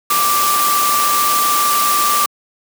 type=tone in noise; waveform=sine; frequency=1174.7 Hz; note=D6; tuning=in tune; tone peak=-14 dBFS; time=0.1-2.26 s; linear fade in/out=5 ms; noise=white; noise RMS=-18 dBFS; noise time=0.1-2.26 s; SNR=+1 dB; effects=high-pass 200 Hz 12 dB/octave